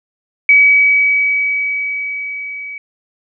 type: tone with level ramp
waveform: sine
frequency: 2275 Hz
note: C#7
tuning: 44 cents sharp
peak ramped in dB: -4 to -25 dBFS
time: 0.49-2.78 s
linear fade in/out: 2 ms
effects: none